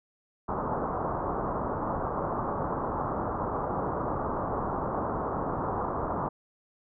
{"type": "low-pass noise", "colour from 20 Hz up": "white", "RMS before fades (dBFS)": -31, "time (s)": [0.48, 6.29], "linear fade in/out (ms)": 10, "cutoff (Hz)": 1200, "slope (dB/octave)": 48, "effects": []}